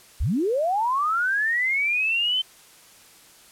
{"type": "linear sweep", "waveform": "sine", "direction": "up", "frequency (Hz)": [36.71, 3100], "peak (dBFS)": -20, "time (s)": [0.2, 2.42], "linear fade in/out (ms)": 10, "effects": ["white hiss -51 dBFS RMS until 3.51 s", "low-pass 12000 Hz 12 dB/octave"]}